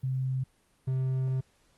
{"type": "tone pair in turn", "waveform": ["sine", "triangle"], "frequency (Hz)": [130.81, 130.81], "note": ["C3", "C3"], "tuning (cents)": [0, 0], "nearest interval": "unison", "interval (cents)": 0, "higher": "neither", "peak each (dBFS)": [-27, -24], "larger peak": "second", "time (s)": [[0.03, 0.44], [0.87, 1.41]], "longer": "second", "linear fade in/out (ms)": 10, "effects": ["pink hiss -67 dBFS RMS until 1.77 s", "Opus 32 kbps"]}